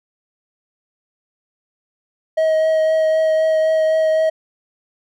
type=tone with vibrato; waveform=triangle; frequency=634 Hz; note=D#5; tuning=32 cents sharp; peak=-11 dBFS; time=2.37-4.3 s; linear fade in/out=10 ms; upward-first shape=triangle; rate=3.9 Hz; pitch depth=13 cents each way; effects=none